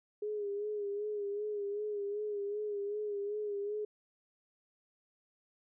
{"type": "tone with vibrato", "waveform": "sine", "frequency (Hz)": 412.6, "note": "G#4", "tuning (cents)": -11, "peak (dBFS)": -34, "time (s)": [0.22, 3.85], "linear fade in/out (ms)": 5, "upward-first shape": "sine", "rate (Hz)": 2.6, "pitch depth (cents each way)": 49, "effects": []}